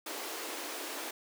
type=high-pass noise; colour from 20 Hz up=pink; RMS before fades=-40 dBFS; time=0.06-1.11 s; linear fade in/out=5 ms; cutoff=280 Hz; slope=48 dB/octave; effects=none